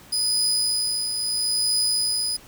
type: tone with tremolo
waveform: 30% pulse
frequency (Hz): 4978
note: D#8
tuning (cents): 0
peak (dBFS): -16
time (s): 0.12-2.37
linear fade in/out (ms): 10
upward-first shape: triangle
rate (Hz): 0.75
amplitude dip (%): 50
effects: pink hiss -48 dBFS RMS until 2.47 s